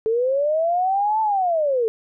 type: linear two-way sweep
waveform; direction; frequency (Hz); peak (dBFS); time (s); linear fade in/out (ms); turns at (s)
sine; up then down; 433.1 to 887 to 433.1; -17; 0.06-1.88; 0; 1.21
effects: none